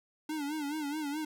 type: tone with vibrato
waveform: square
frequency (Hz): 297.4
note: D4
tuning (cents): +22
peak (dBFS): -34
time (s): 0.29-1.25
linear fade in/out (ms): 5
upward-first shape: sine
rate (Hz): 4.7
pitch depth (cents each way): 98
effects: none